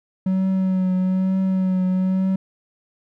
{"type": "tone with vibrato", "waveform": "triangle", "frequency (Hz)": 187.3, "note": "F#3", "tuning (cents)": 21, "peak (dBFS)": -15, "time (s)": [0.26, 2.36], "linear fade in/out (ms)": 5, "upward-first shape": "triangle", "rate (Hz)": 1.1, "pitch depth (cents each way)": 29, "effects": []}